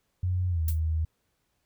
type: tone with pitch glide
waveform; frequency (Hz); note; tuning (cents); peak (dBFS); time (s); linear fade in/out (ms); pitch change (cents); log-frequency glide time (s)
sine; 90.9 to 79.59; F#2 to D#2; -30 to +40; -24; 0.23-1.05; 5; -230; 0.49-0.62
type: noise with exponential decay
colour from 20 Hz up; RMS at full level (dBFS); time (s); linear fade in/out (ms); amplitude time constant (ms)
violet; -30; 0.68-0.8; 2; 25
effects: pink hiss -75 dBFS RMS until 1.65 s